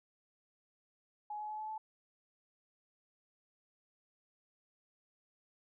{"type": "tone with pitch steps", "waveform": "sine", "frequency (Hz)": [840, 847.3, 854.7, 862.1, 869.6], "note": ["G#5", "G#5", "G#5", "A5", "A5"], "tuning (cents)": [19, 34, 49, -36, -21], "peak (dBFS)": -39, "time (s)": [1.3, 1.78], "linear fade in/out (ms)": 5, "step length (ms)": 96, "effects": []}